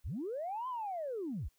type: linear two-way sweep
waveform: sine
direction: up then down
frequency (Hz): 34.27 to 1046.5 to 34.27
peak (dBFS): -35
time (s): 0.04-1.49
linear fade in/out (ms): 20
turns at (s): 0.68
effects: tanh soft clip ceiling -31 dBFS + white hiss -75 dBFS RMS until 1.58 s